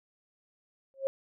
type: tone with exponential growth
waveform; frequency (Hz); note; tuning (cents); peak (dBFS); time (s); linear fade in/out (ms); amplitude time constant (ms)
sine; 540; C#5; -45; -22; 0.94-1.07; 0; 27
effects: none